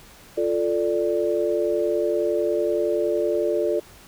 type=chord; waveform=sine; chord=D minor; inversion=first; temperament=equal; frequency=349.2 / 440 / 587.3 Hz; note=F4 / A4 / D5; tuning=0 / 0 / 0 cents; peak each=-24 dBFS; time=0.37-3.8 s; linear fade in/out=10 ms; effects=pink hiss -48 dBFS RMS until 4.07 s